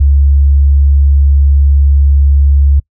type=tone; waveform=sine; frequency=70.1 Hz; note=C#2; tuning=20 cents sharp; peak=-4 dBFS; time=0-2.8 s; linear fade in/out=10 ms; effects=noise-tail reverb RT60 0.1 s tail -25 dB re dry